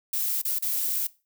violet noise with dropouts, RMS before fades -27 dBFS, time 0.13-1.07 s, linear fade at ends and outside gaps 5 ms, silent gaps 0.418-0.449 / 0.588-0.623 s, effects noise-tail reverb RT60 0.3 s tail -20 dB re dry

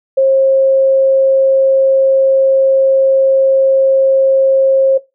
sine tone, 536 Hz, C5, 42 cents sharp, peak -6 dBFS, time 0.17-4.98 s, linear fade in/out 10 ms, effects noise-tail reverb RT60 0.2 s tail -18 dB re dry

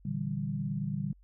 sine chord, E half-diminished seventh, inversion second, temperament equal, 116.54 / 146.83 / 164.81 / 196 Hz, Bb2 / D3 / E3 / G3, 0 / 0 / 0 / 0 cents, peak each -39 / -34 / -40 / -35 dBFS, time 0.05-1.13 s, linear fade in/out 5 ms, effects added 47 Hz sine -56 dBFS peak until 1.23 s

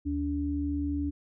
sine tone pair together, 76.18 / 287.6 Hz, D#2 / D4, -36 / -36 cents, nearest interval octave + major seventh, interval 2300 cents, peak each -32 / -29 dBFS, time 0.05-1.11 s, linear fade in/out 20 ms, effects none

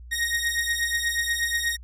sawtooth beating tone pair, 1864.7 / 1873 Hz, A#6 / A#6, 0 / +8 cents, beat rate 8.3 Hz, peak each -23 dBFS, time 0.11-1.77 s, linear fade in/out 20 ms, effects added 60 Hz sine -40 dBFS peak until 1.83 s + resampled to 32000 Hz

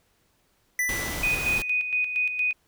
square tone with exponential decay, 1987 Hz, B6, 10 cents sharp, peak -22 dBFS, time 0.79-1.76 s, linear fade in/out 2 ms, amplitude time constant 210 ms
pink noise, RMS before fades -32 dBFS, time 0.89-1.62 s, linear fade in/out 0 ms
sine tone with tremolo, 2489 Hz, D#7, in tune, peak -21 dBFS, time 1.23-2.53 s, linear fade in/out 5 ms, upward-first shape square, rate 4.3 Hz, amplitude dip 55%
effects pink hiss -67 dBFS RMS until 2.67 s

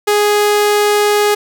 sawtooth tone, 415.3 Hz, G#4, in tune, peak -6 dBFS, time 0.07-1.35 s, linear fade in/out 10 ms, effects none

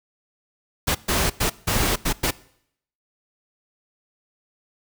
pink noise bursts at uneven times, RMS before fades -21 dBFS, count 6, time 0.87-0.95 / 1.08-1.3 / 1.4-1.5 / 1.67-1.96 / 2.05-2.13 / 2.23-2.31 s, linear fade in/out 10 ms, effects noise-tail reverb RT60 0.7 s tail -21 dB re dry

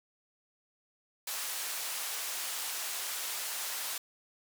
white band-pass noise, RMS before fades -37 dBFS, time 1.27-3.98 s, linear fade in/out 5 ms, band 660 to 15000 Hz, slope 12 dB/octave, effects none

